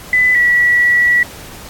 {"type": "tone pair in turn", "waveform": "sine", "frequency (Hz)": [2000, 1941.9], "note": ["B6", "B6"], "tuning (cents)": [21, -30], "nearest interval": "minor second", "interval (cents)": 51, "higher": "first", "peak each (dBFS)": -8, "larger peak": "neither", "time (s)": [[0.13, 0.35], [0.35, 1.23]], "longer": "second", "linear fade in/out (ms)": 2, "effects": ["pink hiss -34 dBFS RMS until 1.69 s", "AAC 64 kbps"]}